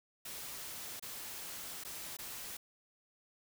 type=noise with dropouts; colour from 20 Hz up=white; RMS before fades=-45 dBFS; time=0.25-2.57 s; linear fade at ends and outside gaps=5 ms; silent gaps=0.997-1.024 / 1.838-1.848 / 2.169-2.187 s; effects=none